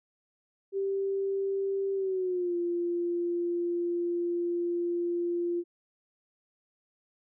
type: tone with pitch glide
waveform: sine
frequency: 391.3 to 346.6 Hz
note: G4 to F4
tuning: -3 to -13 cents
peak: -27 dBFS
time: 0.72-5.64 s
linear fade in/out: 50 ms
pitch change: -210 cents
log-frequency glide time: 1.94-2.56 s
effects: none